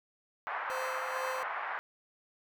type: band-pass noise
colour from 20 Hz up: pink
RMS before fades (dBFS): -37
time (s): 0.47-1.79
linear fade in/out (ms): 0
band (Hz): 790 to 1800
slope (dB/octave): 24
type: tone with tremolo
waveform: 30% pulse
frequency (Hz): 519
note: C5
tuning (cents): -14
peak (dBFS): -33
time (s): 0.7-1.43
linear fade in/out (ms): 0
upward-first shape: sine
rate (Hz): 2.2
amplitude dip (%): 45
effects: none